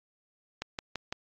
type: click train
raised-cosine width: 0.2 ms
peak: -16 dBFS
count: 4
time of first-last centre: 0.62-1.125 s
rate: 5.94 Hz
effects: low-pass 6000 Hz 12 dB/octave + AAC 32 kbps